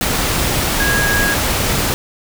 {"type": "tone in noise", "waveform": "sine", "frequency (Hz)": 1646, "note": "G#6", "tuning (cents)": -16, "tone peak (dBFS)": -16, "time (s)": [0.8, 1.34], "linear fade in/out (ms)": 0, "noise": "pink", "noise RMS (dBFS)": -17, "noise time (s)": [0.01, 1.94], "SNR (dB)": -2, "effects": []}